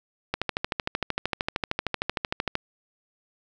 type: click train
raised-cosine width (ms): 0.3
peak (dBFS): -9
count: 30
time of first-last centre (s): 0.34-2.554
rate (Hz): 13.1
effects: none